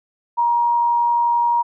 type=tone with amplitude modulation; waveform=sine; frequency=947 Hz; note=A#5; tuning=27 cents sharp; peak=-13 dBFS; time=0.37-1.63 s; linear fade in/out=20 ms; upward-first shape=sine; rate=91.6 Hz; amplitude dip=25%; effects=none